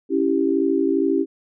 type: chord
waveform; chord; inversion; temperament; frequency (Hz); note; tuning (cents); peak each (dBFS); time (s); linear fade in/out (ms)
sine; C# diminished; none; equal; 277.2 / 329.6 / 392; C#4 / E4 / G4; 0 / 0 / 0; -21; 0.09-1.26; 50
effects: none